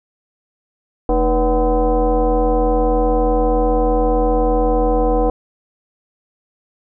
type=tone with frequency modulation; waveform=sine; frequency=223.4 Hz; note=A3; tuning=27 cents sharp; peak=-12 dBFS; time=1.09-5.3 s; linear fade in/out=2 ms; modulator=265 Hz; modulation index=2.1; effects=none